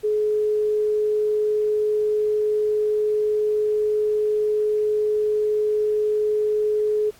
sine tone, 424.3 Hz, G#4, 37 cents sharp, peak -18 dBFS, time 0.03-7.11 s, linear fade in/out 20 ms, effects pink hiss -52 dBFS RMS until 7.19 s + AAC 64 kbps

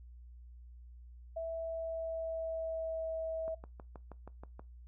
sine tone with pitch glide, 657 to 647.2 Hz, E5 to E5, -6 to -32 cents, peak -35 dBFS, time 1.36-3.55 s, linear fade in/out 10 ms, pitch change -26 cents, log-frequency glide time 1.51-3.08 s
click train, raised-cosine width 1 ms, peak -34 dBFS, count 8, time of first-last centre 3.48-4.595 s, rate 6.28 Hz
effects noise-tail reverb RT60 0.2 s tail -20 dB re dry + added 60 Hz sine -50 dBFS peak until 4.87 s

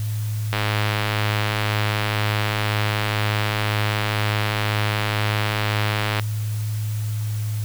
click train, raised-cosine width 0.3 ms, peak -6 dBFS, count 596, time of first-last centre 0.53-6.197 s, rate 105 Hz, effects added 107 Hz sine -22 dBFS peak until 7.64 s + white hiss -40 dBFS RMS until 7.64 s

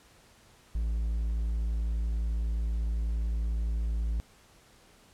triangle tone, 55.9 Hz, A1, 28 cents sharp, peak -25 dBFS, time 0.75-4.2 s, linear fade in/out 0 ms, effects pink hiss -59 dBFS RMS until 5.13 s + low-pass 11000 Hz 12 dB/octave

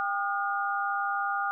sine tone cluster, 796 / 1219 / 1429 Hz, G5 / D#6 / F6, +26 / -36 / +39 cents, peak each -31 dBFS, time 0-1.51 s, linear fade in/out 0 ms, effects none

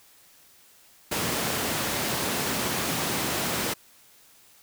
pink high-pass noise, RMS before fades -28 dBFS, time 1.11-3.74 s, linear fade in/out 10 ms, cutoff 140 Hz, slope 12 dB/octave, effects white hiss -56 dBFS RMS until 4.62 s

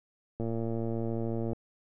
click train, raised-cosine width 2 ms, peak -21 dBFS, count 130, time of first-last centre 0.4-1.532 s, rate 114 Hz, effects none

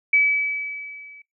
sine tone with level ramp, 2291 Hz, D7, 44 cents flat, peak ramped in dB -12 to -42 dBFS, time 0.13-1.22 s, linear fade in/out 5 ms, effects noise-tail reverb RT60 0.2 s tail -24 dB re dry

